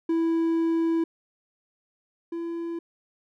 triangle tone pair in turn, 329.6 / 336.5 Hz, E4 / E4, 0 / +36 cents, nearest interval unison, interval 36 cents, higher second, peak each -19 / -27 dBFS, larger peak first, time 0.09-1.04 / 2.32-2.79 s, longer first, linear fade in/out 5 ms, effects none

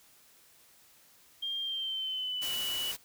sine tone with pitch glide, 3200 to 2951 Hz, G7 to F#7, +35 to -5 cents, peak -32 dBFS, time 1.42-2.92 s, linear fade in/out 10 ms, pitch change -140 cents, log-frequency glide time 1.6-2.53 s
white noise, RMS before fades -39 dBFS, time 2.41-2.97 s, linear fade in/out 20 ms
effects white hiss -61 dBFS RMS until 3.04 s

